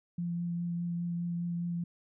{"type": "tone with vibrato", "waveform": "sine", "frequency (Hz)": 172.3, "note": "F3", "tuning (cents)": -23, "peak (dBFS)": -31, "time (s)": [0.18, 1.84], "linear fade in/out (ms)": 5, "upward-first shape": "triangle", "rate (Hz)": 4.9, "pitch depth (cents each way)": 14, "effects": []}